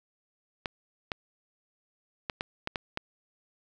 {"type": "clicks", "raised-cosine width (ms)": 0.3, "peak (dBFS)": -15, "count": 7, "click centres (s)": [0.658, 1.118, 2.298, 2.409, 2.674, 2.758, 2.974], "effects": []}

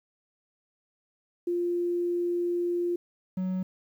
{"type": "tone pair in turn", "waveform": ["sine", "triangle"], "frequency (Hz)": [349.2, 185.79], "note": ["F4", "F#3"], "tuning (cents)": [0, 7], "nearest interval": "major seventh", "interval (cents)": 1093, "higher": "first", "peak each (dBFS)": -25, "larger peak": "neither", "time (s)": [[1.47, 2.96], [3.37, 3.63]], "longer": "first", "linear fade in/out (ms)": 5, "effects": ["10-bit"]}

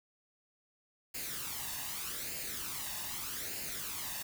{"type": "noise with flanger", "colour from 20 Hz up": "white", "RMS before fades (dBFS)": -40, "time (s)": [1.14, 4.23], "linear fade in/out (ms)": 10, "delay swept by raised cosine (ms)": [0.42, 1.11], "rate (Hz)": 0.82, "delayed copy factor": 0.6, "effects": []}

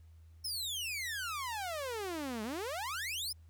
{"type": "exponential two-way sweep", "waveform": "sawtooth", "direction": "down then up", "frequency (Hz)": [5380, 207.7, 5380], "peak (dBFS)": -33, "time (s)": [0.44, 3.33], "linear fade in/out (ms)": 10, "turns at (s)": 2.43, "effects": ["added 81 Hz sine -54 dBFS peak until 3.49 s", "pink hiss -75 dBFS RMS until 3.49 s"]}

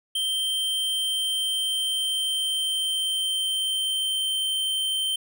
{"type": "tone with pitch glide", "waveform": "square", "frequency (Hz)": [3136, 3114], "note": ["G7", "G7"], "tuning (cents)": [0, -12], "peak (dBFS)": -24, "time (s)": [0.15, 5.16], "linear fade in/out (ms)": 5, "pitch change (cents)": -12, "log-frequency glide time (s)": [0.49, 4.41], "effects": []}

